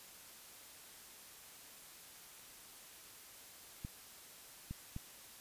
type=clicks; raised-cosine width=5 ms; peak=-30 dBFS; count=3; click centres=3.849 / 4.71 / 4.964 s; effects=white hiss -56 dBFS RMS until 5.4 s + resampled to 32000 Hz